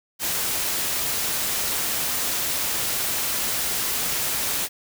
white noise, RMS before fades -25 dBFS, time 0.19-4.69 s, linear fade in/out 50 ms, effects none

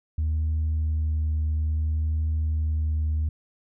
sine tone with vibrato, 77.78 Hz, D#2, in tune, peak -20 dBFS, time 0.18-3.29 s, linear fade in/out 5 ms, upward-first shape triangle, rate 0.6 Hz, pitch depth 13 cents each way, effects tanh soft clip ceiling -20 dBFS

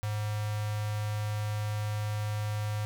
square tone with notch filter, 105.6 Hz, G#2, 29 cents sharp, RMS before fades -32 dBFS, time 0.03-2.85 s, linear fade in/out 0 ms, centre 310 Hz, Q 1.3, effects none

